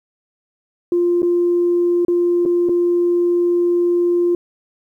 sine tone with dropouts, 349.2 Hz, F4, in tune, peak -12 dBFS, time 0.92-4.35 s, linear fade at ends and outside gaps 2 ms, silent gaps 1.22-1.229 / 2.05-2.082 / 2.453-2.459 / 2.688-2.693 s, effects tanh soft clip ceiling -8 dBFS + 9-bit

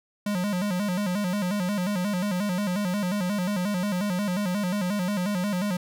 square tone with vibrato, 192.6 Hz, G3, 30 cents flat, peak -25 dBFS, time 0.26-5.77 s, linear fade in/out 5 ms, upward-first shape square, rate 5.6 Hz, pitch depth 120 cents each way, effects none

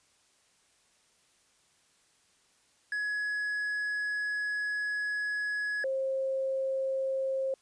triangle / sine tone pair in turn, 1683 / 533 Hz, G#6 / C5, +23 / +32 cents, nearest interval octave + minor sixth, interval 1991 cents, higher first, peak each -28 dBFS, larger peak neither, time 2.92-5.84 / 5.84-7.54 s, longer first, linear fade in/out 2 ms, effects white hiss -67 dBFS RMS until 7.61 s + resampled to 22050 Hz

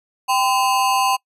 square ring-modulated tone, 903 Hz, A5, 45 cents sharp, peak -13 dBFS, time 0.28-1.17 s, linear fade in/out 20 ms, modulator 119 Hz, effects noise-tail reverb RT60 0.1 s tail -25 dB re dry + resampled to 32000 Hz

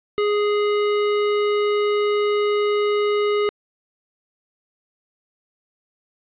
square tone, 415.3 Hz, G#4, in tune, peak -18 dBFS, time 0.18-3.49 s, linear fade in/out 0 ms, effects resampled to 8000 Hz + 10-bit

